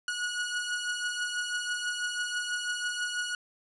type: beating tone pair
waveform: sawtooth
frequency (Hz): 1455 / 1461.1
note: F#6 / F#6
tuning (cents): -29 / -22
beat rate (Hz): 6.1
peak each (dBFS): -28 / -33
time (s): 0.08-3.35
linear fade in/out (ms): 2
effects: resampled to 24000 Hz + 11-bit

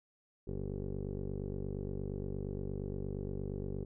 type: tone with low-pass filter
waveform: 15% pulse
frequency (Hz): 48.57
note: G1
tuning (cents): -15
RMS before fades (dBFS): -39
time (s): 0.47-3.85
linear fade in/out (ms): 10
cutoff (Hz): 370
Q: 6
effects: none

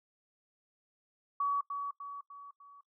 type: tone with echo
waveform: sine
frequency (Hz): 1133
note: C#6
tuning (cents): +37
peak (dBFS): -28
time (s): 1.4-1.61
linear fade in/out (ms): 5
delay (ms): 300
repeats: 4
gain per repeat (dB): -6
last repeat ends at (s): 2.81
effects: noise-tail reverb RT60 0.1 s tail -19 dB re dry

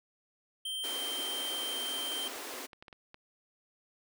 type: tone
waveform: square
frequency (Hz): 3136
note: G7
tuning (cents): 0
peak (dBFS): -35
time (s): 0.65-2.28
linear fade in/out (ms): 5
type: high-pass noise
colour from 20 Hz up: pink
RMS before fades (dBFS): -42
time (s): 0.83-2.67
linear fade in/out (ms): 20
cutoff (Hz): 250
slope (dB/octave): 96
type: clicks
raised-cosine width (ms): 0.3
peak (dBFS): -33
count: 8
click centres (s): 1.992 / 2.362 / 2.541 / 2.732 / 2.825 / 2.882 / 2.928 / 3.144
effects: none

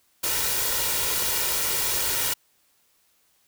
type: noise with comb filter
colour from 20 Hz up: white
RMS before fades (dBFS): -25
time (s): 0.23-2.34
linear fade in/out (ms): 10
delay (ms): 2.1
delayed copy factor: +0.55
effects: white hiss -65 dBFS RMS until 3.47 s

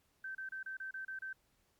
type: tone bursts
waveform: sine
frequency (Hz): 1550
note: G6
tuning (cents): -20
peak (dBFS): -40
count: 8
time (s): 0.24-1.33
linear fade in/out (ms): 5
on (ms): 110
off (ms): 30
effects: pink hiss -75 dBFS RMS until 1.79 s + MP3 96 kbps

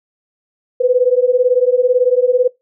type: beating tone pair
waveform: sine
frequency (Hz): 490 / 508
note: B4 / B4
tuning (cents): -14 / +49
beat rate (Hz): 18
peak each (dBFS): -13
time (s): 0.8-2.48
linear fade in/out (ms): 10
effects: noise-tail reverb RT60 0.2 s tail -22 dB re dry

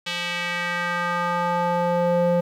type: tone with band-pass filter sweep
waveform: square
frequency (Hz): 174.61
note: F3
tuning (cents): 0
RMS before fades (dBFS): -23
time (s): 0.06-2.41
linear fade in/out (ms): 10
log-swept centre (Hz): 3200 to 450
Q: 1.9
effects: 9-bit

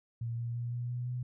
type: tone with pitch steps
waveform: sine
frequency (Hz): 116.54 / 118.03 / 119.54 / 121.07 / 122.62 / 124.19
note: A#2 / A#2 / A#2 / B2 / B2 / B2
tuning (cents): 0 / +22 / +44 / -34 / -12 / +10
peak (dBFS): -33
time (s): 0.21-1.23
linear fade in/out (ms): 5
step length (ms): 170
effects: none

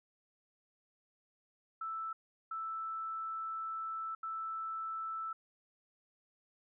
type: tone bursts at uneven times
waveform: sine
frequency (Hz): 1320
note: E6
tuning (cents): +2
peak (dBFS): -37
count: 3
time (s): 1.81-2.13 / 2.51-4.15 / 4.23-5.33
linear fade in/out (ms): 5
effects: none

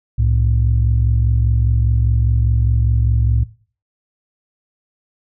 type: tone pair together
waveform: sine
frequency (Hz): 65.94 / 110.9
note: C2 / A2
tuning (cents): +14 / +14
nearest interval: major sixth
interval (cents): 900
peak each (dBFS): -14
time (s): 0.18-3.44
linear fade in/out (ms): 10
effects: noise-tail reverb RT60 0.4 s tail -18 dB re dry + tanh soft clip ceiling -6 dBFS

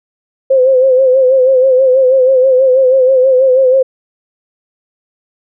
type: tone with vibrato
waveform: sine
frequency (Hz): 520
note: C5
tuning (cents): -11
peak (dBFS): -5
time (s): 0.5-3.83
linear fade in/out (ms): 10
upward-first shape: sine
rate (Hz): 6.2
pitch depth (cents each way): 58
effects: none

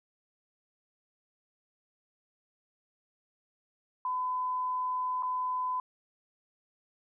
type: tone with dropouts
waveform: sine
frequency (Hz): 1009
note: B5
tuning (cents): +37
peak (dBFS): -29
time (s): 4.05-5.8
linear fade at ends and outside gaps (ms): 2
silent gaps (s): 5.225-5.231
effects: none

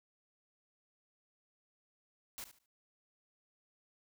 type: noise with echo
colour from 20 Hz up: white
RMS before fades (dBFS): -45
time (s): 2.38-2.44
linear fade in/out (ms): 0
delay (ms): 73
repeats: 3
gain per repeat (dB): -12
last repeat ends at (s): 2.659
effects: noise-tail reverb RT60 0.2 s tail -23 dB re dry

